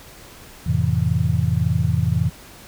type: chord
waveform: sine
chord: F major seventh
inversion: none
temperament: just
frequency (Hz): 87.31 / 109.13 / 130.96 / 163.7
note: F2 / A2 / C3 / E3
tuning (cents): 0 / -14 / +2 / -12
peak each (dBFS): -22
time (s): 0.66-2.3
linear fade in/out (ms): 10
effects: pink hiss -43 dBFS RMS until 2.67 s